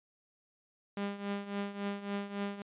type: tone with tremolo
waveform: sawtooth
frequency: 201.2 Hz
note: G3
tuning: 45 cents sharp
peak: -28 dBFS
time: 0.97-2.62 s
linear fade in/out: 2 ms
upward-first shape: triangle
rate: 3.6 Hz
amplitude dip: 80%
effects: resampled to 8000 Hz